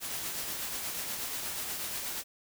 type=noise with tremolo; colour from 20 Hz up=white; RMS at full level=-35 dBFS; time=0-2.24 s; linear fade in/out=50 ms; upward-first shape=triangle; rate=8.3 Hz; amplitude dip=35%; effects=none